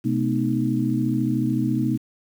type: tone cluster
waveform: sine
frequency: 128.2 / 218.3 / 252.3 / 310.9 Hz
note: C3 / A3 / B3 / D#4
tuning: -35 / -13 / +37 / -1 cents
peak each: -25 dBFS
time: 0.04-1.98 s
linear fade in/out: 20 ms
effects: 8-bit